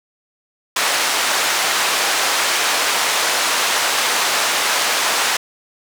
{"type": "band-pass noise", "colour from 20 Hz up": "pink", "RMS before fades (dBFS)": -18, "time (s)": [0.76, 5.37], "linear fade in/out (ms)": 5, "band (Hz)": [790, 8900], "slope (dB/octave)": 12, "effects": []}